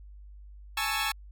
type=chord; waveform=15% pulse; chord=A major seventh; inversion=third; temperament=equal with one note detuned; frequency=830.6 / 884.6 / 1108.7 / 1318.5 Hz; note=G#5 / A5 / C#6 / E6; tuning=0 / +9 / 0 / 0 cents; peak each=-27 dBFS; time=0.77-1.12 s; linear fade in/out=5 ms; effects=added 50 Hz sine -45 dBFS peak until 1.31 s